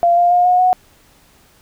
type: tone with pitch steps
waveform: sine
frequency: 690 / 700.8 / 711.9 / 723.1 / 734.4 Hz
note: F5 / F5 / F5 / F#5 / F#5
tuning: -21 / +6 / +33 / -40 / -13 cents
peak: -9 dBFS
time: 0.03-0.73 s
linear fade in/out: 0 ms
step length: 140 ms
effects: pink hiss -51 dBFS RMS until 1.61 s